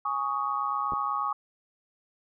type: chord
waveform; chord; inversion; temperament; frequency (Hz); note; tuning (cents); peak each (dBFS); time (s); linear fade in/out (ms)
sine; Ab suspended fourth; none; equal with one note detuned; 830.6 / 1116.4 / 1244.5; Ab5 / Db6 / Eb6; 0 / +12 / 0; -34 / -29 / -31; 0.05-1.33; 5
type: clicks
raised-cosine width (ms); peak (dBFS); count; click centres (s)
2; -26; 2; 0.922 / 0.935
effects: none

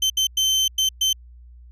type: tone bursts at uneven times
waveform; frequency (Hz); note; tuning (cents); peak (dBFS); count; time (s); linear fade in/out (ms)
30% pulse; 3091; G7; -25; -14; 5; 0.02-0.1 / 0.17-0.27 / 0.37-0.68 / 0.78-0.89 / 1.01-1.13; 5
effects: added 60 Hz sine -42 dBFS peak until 1.71 s + resampled to 32000 Hz

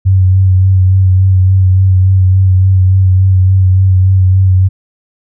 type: tone with vibrato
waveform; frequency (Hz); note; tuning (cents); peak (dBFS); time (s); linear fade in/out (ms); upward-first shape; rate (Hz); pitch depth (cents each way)
sine; 94; F#2; +28; -4; 0.05-4.69; 20; sine; 3.5; 27
effects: none

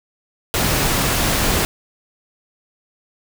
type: noise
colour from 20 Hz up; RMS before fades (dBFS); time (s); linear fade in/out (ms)
pink; -18; 0.54-1.65; 0
effects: none

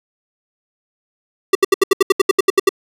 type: tone bursts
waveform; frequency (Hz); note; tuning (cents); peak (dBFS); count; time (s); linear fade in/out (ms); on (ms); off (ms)
square; 387.7; G4; -19; -8; 13; 1.53-2.692; 5; 22; 73
effects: resampled to 32000 Hz + 7-bit

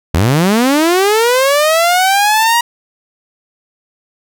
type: linear sweep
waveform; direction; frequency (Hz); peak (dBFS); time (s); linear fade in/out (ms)
sawtooth; up; 72.9 to 957; -5; 0.14-2.61; 5
effects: none

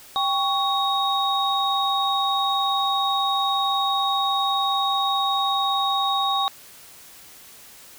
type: tone cluster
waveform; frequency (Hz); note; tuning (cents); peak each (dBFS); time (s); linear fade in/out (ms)
sine; 790 / 1115 / 3761; G5 / C#6 / A#7; +13 / +10 / +15; -24; 0.16-6.48; 0
effects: white hiss -46 dBFS RMS until 7.98 s

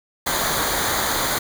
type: noise with comb filter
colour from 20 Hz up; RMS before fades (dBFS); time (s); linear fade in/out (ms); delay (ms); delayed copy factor
pink; -22; 0.26-1.39; 10; 0.37; -0.7
effects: none

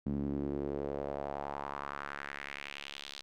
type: tone with band-pass filter sweep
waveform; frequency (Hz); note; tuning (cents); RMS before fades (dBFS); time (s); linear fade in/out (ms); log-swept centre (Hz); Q
sawtooth; 70.7; C#2; +35; -39; 0.06-3.22; 0; 220 to 4100; 2.6
effects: none

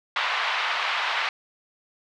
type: band-pass noise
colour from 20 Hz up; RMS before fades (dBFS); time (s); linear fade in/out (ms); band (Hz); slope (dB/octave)
pink; -26; 0.16-1.29; 2; 850 to 3600; 24
effects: none

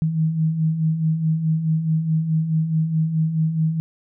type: beating tone pair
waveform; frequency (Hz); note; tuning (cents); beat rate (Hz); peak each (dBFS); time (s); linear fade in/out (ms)
sine; 155.56 / 160.26; D#3 / E3; 0 / -49; 4.7; -26 / -18; 0.02-3.8; 0
effects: none

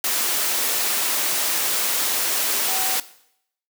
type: tone in noise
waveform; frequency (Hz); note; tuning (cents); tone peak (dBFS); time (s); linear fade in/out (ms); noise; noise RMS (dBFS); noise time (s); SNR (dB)
sine; 758; F#5; +42; -31; 2.68-2.96; 2; white; -22; 0.04-3; -12
effects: noise-tail reverb RT60 0.7 s tail -17 dB re dry + high-pass 300 Hz 12 dB/octave

